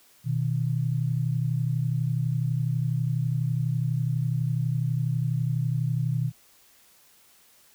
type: tone pair together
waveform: sine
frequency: 123.47 / 155.56 Hz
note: B2 / D#3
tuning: 0 / 0 cents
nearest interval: major third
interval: 400 cents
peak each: -25 / -27 dBFS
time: 0.24-6.32 s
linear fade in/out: 50 ms
effects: white hiss -58 dBFS RMS until 7.74 s